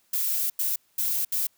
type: noise bursts at uneven times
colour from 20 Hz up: violet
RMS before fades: -26 dBFS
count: 4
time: 0.13-0.5 / 0.59-0.76 / 0.98-1.25 / 1.32-1.47 s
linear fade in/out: 5 ms
effects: white hiss -66 dBFS RMS until 1.57 s